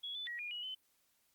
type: tone with pitch steps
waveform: sine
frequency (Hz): 3354 / 3495 / 1910 / 2427 / 2915 / 3046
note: G#7 / A7 / A#6 / D#7 / F#7 / F#7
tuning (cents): +16 / -12 / +42 / -44 / -26 / +50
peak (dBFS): -40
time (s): 0.03-0.75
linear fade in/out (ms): 10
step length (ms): 120
effects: white hiss -75 dBFS RMS until 1.34 s + Opus 48 kbps